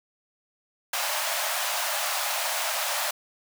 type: high-pass noise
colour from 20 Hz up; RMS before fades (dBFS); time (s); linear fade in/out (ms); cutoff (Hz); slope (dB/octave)
pink; -28; 0.93-3.11; 5; 570; 96
effects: none